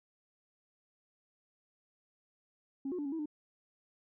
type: tone with pitch steps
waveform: sine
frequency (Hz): 272.2 / 361.1 / 291.6 / 276.7 / 324.6 / 300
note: C#4 / F#4 / D4 / C#4 / E4 / D4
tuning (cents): -31 / -42 / -12 / -3 / -27 / +37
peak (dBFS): -33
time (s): 2.85-3.258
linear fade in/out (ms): 5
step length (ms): 68
effects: tanh soft clip ceiling -31 dBFS